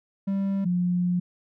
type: tone pair in turn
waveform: triangle / sine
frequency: 196 / 177.93 Hz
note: G3 / F3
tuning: 0 / +33 cents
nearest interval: major second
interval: 167 cents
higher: first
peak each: -21 dBFS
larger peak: neither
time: 0.27-0.65 / 0.65-1.2 s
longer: second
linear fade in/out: 10 ms
effects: none